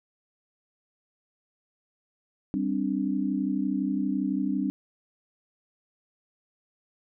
sine chord, G suspended fourth, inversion none, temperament equal, 196 / 261.6 / 293.7 Hz, G3 / C4 / D4, 0 / 0 / 0 cents, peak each -29 dBFS, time 2.54-4.7 s, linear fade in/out 0 ms, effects none

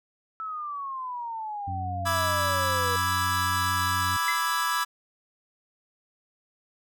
sine exponential sweep, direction down, 1318.5 to 477.4 Hz, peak -31 dBFS, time 0.4-2.96 s, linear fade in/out 0 ms
harmonic tone, 92.7 Hz, F#2, 4 cents sharp, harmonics 1 / 2 / 3, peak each -31 / -43 / -44 dBFS, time 1.67-4.17 s, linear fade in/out 10 ms
45% pulse chord, E dominant seventh, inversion second, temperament equal, 987.8 / 1174.7 / 1318.5 / 1661.2 Hz, B5 / D6 / E6 / G#6, 0 / 0 / 0 / 0 cents, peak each -30 dBFS, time 2.05-4.85 s, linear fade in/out 20 ms
sine tone with exponential decay, 2048 Hz, C7, 38 cents flat, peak -23 dBFS, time 4.28-4.48 s, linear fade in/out 2 ms, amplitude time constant 43 ms
effects none

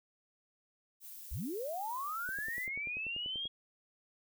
violet noise, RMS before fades -49 dBFS, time 1-2.69 s, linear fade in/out 50 ms
sine linear sweep, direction up, 32.86 to 3310 Hz, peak -36 dBFS, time 1.31-3.48 s, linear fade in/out 10 ms
click train, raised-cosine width 2 ms, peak -37 dBFS, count 13, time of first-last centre 2.29-3.455 s, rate 10.3 Hz
effects none

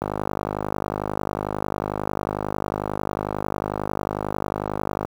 click train, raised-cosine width 1 ms, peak -10 dBFS, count 258, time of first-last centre 0.02-5.049 s, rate 51.1 Hz, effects high-pass 60 Hz 12 dB/octave + 7-bit

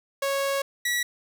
sawtooth tone pair in turn, 552 / 1937.8 Hz, C#5 / B6, -7 / -33 cents, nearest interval octave + minor seventh, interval 2174 cents, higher second, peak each -20 dBFS, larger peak neither, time 0.22-0.62 / 0.85-1.03 s, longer first, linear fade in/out 5 ms, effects none

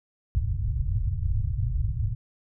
white low-pass noise, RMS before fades -26 dBFS, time 0.35-2.15 s, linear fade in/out 0 ms, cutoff 120 Hz, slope 48 dB/octave, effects none

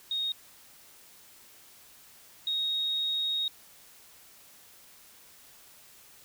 sine tone pair in turn, 3729 / 3753 Hz, A#7 / A#7, 0 / +11 cents, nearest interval unison, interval 11 cents, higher second, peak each -28 / -27 dBFS, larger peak second, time 0.11-0.32 / 2.47-3.48 s, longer second, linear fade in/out 2 ms, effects white hiss -55 dBFS RMS until 6.24 s

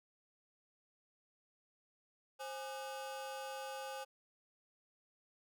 35% pulse ring-modulated tone, 679 Hz, F5, 49 cents flat, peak -38 dBFS, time 2.39-4.05 s, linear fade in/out 20 ms, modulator 149 Hz, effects none

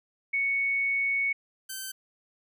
sine / 5% pulse tone pair in turn, 2220 / 1544.7 Hz, C#7 / G6, +2 / -26 cents, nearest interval tritone, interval 628 cents, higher first, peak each -24 dBFS, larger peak neither, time 0.33-1.33 / 1.69-1.92 s, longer first, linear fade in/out 10 ms, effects none

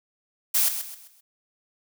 blue noise with echo, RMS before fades -21 dBFS, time 0.54-0.69 s, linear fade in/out 10 ms, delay 130 ms, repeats 4, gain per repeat -9 dB, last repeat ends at 1.21 s, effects none

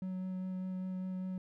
triangle tone with vibrato, 185.8 Hz, F#3, 7 cents sharp, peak -34 dBFS, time 0.02-1.38 s, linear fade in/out 2 ms, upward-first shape sine, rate 5 Hz, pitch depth 9 cents each way, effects none

